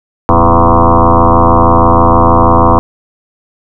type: tone with frequency modulation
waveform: sine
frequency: 504 Hz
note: B4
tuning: 35 cents sharp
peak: -3 dBFS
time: 0.29-2.79 s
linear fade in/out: 0 ms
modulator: 86.3 Hz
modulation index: 7.4
effects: none